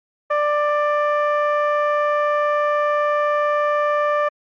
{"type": "tone with low-pass filter", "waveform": "15% pulse", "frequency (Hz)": 591, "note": "D5", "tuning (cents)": 11, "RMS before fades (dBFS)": -19, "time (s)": [0.3, 4.29], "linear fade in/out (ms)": 10, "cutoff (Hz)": 1200, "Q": 1, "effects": ["Opus 48 kbps"]}